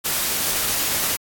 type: noise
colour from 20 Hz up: white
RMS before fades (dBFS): -22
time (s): 0.04-1.17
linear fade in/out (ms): 20
effects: AAC 64 kbps